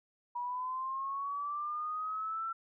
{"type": "linear sweep", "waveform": "sine", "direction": "up", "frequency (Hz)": [962, 1347], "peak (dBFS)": -34, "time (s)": [0.35, 2.53], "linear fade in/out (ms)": 10, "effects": []}